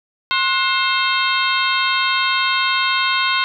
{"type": "harmonic tone with a mistuned harmonic", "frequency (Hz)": 530, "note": "C5", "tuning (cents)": 22, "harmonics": [2, 3, 4, 5, 6, 7, 8], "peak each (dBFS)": [-20, -22, -23, -24, -25, -25, -26], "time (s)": [0.31, 3.44], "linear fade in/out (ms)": 0, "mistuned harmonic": 3, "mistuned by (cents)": -140, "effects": []}